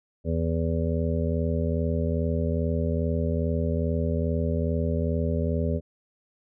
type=harmonic tone; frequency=82.41 Hz; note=E2; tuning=in tune; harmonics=1 / 2 / 3 / 5 / 6 / 7; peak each=-26 / -29 / -31 / -33 / -34 / -34 dBFS; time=0.24-5.81 s; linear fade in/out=50 ms; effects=none